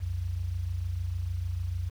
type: tone pair together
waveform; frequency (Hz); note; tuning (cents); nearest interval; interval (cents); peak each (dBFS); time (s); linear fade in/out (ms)
sine; 63 / 89.66; B1 / F2; +35 / +46; tritone; 611; -35 / -30; 0-1.9; 20
effects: 9-bit